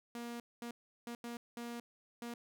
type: tone bursts at uneven times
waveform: sawtooth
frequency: 236.9 Hz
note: A#3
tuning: 28 cents sharp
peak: -38 dBFS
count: 6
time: 0.15-0.4 / 0.62-0.71 / 1.07-1.15 / 1.24-1.37 / 1.57-1.8 / 2.22-2.34 s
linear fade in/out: 2 ms
effects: none